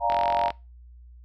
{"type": "chord", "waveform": "sine", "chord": "Bb dominant seventh", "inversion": "first", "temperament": "equal with one note detuned", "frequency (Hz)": [587.3, 698.5, 838.8, 932.3], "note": ["D5", "F5", "Ab5", "Bb5"], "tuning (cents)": [0, 0, 17, 0], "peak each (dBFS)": [-30, -25, -30, -24], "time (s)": [0, 0.52], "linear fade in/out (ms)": 50}
{"type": "click train", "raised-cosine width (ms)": 0.3, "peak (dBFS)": -15, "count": 19, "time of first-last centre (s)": [0.1, 0.504], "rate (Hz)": 44.5}
{"effects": ["noise-tail reverb RT60 0.3 s tail -25 dB re dry", "added 60 Hz sine -45 dBFS peak until 1.24 s"]}